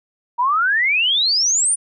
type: exponential sweep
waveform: sine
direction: up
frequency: 932.3 to 9650 Hz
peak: -14 dBFS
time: 0.38-1.76 s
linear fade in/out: 20 ms
effects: none